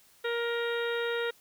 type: harmonic tone with a mistuned harmonic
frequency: 470 Hz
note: A#4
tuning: 14 cents sharp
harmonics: 1 / 2 / 3 / 4 / 5 / 6 / 7 / 8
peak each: -30 / -42 / -36 / -38 / -45 / -46 / -46 / -42 dBFS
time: 0.24-1.31 s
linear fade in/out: 10 ms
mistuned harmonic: 7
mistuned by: -29 cents
effects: white hiss -61 dBFS RMS until 1.4 s